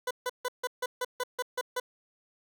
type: tone bursts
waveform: 20% pulse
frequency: 499.1 Hz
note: B4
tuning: 18 cents sharp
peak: -24 dBFS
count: 10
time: 0.07-1.8 s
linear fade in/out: 5 ms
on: 38 ms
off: 150 ms
effects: none